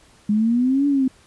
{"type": "exponential two-way sweep", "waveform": "sine", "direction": "up then down", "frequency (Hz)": [204.9, 288.4, 256.9], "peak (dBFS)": -15, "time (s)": [0.29, 1.08], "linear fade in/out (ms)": 5, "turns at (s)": 0.87, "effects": ["pink hiss -53 dBFS RMS until 1.26 s", "resampled to 24000 Hz"]}